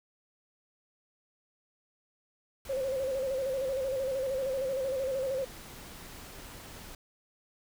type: noise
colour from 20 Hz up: pink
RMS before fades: -47 dBFS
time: 2.65-6.95 s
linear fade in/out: 2 ms
type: tone with vibrato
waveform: sine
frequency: 531 Hz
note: C5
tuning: 25 cents sharp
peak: -29 dBFS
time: 2.69-5.45 s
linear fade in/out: 10 ms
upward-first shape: square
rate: 13 Hz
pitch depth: 51 cents each way
effects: none